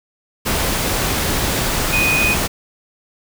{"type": "tone in noise", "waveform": "sine", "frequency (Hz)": 2489, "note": "D#7", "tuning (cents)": 0, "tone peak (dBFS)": -15, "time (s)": [1.92, 2.35], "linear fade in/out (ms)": 20, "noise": "pink", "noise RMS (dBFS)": -19, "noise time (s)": [0.45, 2.48], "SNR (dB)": 1, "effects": []}